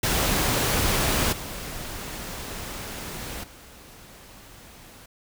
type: noise with level steps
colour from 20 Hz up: pink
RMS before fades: -23 / -35 / -47 dBFS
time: 0.03-5.06 s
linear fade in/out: 5 ms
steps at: 1.32 / 3.43 s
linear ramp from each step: 10 ms
effects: none